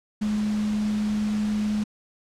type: tone in noise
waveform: sine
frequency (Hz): 211.2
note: G#3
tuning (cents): +29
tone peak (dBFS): -22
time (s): 0.21-1.84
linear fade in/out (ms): 10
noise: pink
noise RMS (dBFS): -39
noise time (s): 0.21-1.84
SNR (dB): +14
effects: low-pass 7000 Hz 12 dB/octave